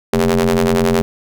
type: ring-modulated tone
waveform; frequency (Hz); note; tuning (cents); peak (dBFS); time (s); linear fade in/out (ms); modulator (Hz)
sawtooth; 87.9; F2; +12; -5; 0.13-1.02; 0; 313
effects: none